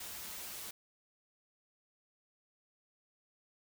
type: noise with comb filter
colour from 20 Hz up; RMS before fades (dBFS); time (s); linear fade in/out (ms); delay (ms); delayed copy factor
white; -45; 0-0.71; 5; 7.5; -0.5
effects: none